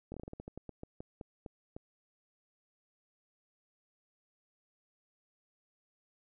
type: slowing click train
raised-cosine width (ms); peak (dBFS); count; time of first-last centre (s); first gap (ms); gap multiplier
2; -30; 16; 0.12-1.765; 21; 1.21
effects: none